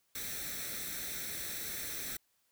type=noise with comb filter; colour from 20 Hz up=white; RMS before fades=-40 dBFS; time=0.15-2.17 s; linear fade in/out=5 ms; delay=0.51 ms; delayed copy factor=+0.7; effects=white hiss -75 dBFS RMS until 2.51 s